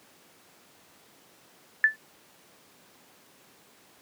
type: tone with exponential decay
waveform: sine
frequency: 1752 Hz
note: A6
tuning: 8 cents flat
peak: -12 dBFS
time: 1.84-1.96 s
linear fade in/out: 1 ms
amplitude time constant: 26 ms
effects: pink hiss -57 dBFS RMS until 4.01 s + high-pass 200 Hz 12 dB/octave